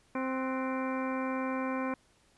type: harmonic tone with a mistuned harmonic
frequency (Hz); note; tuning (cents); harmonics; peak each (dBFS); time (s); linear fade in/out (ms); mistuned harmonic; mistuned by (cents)
261.6; C4; 0; 1 / 2 / 3 / 4 / 5 / 6 / 7 / 8 / 9; -33 / -37 / -43 / -38 / -47 / -44 / -48 / -51 / -45; 0.15-1.94; 2; 6; -81
effects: pink hiss -66 dBFS RMS until 2.37 s + resampled to 24000 Hz